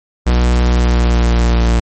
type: tone with pitch glide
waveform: 45% pulse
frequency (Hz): 60.6 to 58.1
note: B1 to A#1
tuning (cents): -32 to -5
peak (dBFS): -9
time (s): 0.26-1.8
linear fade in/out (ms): 10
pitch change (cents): -73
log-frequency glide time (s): 0.71-1.63
effects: MP3 32 kbps